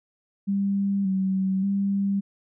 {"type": "tone with pitch steps", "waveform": "sine", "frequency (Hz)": [198.3, 190.5, 198.1], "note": ["G3", "G3", "G3"], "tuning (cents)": [20, -49, 18], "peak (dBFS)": -21, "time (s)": [0.47, 2.21], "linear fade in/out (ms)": 20, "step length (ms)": 580, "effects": []}